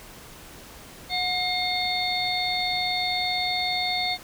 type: harmonic tone with a mistuned harmonic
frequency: 728 Hz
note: F#5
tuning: 28 cents flat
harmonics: 1 / 3 / 5 / 6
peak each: -29 / -29 / -29 / -29 dBFS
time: 1.09-4.18 s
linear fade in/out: 50 ms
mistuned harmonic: 3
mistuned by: -43 cents
effects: pink hiss -45 dBFS RMS until 4.23 s